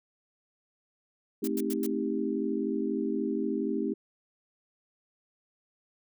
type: chord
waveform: sine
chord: A half-diminished seventh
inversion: none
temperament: just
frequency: 220 / 264 / 316.8 / 396 Hz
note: A3 / C4 / Eb4 / G4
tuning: 0 / +16 / +31 / +18 cents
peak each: -33 dBFS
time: 1.42-3.94 s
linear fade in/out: 10 ms
type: noise bursts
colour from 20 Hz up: blue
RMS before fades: -38 dBFS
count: 4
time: 1.44-1.865 s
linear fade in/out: 2 ms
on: 35 ms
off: 95 ms
effects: none